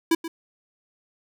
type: tone with echo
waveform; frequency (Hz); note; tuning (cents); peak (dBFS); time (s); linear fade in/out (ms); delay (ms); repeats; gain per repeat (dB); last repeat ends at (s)
square; 329.6; E4; 0; -17; 0.11-0.15; 5; 130; 1; -13; 0.28
effects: none